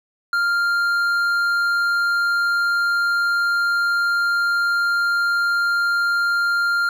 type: tone with hard clipping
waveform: triangle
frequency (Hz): 1396.9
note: F6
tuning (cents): 0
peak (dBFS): -18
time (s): 0.33-6.89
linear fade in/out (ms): 2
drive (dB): 9
effects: none